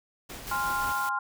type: noise with tremolo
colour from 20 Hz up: pink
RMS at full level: -40 dBFS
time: 0.29-0.93 s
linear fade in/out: 10 ms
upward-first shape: sine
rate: 5.6 Hz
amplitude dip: 30%
type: noise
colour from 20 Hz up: white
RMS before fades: -40 dBFS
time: 0.47-1.09 s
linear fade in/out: 0 ms
type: chord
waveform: sine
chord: F minor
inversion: first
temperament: equal with one note detuned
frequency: 822.5 / 1046.5 / 1396.9 Hz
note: Ab5 / C6 / F6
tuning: -17 / 0 / 0 cents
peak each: -33 / -30 / -30 dBFS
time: 0.51-1.19 s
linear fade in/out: 5 ms
effects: none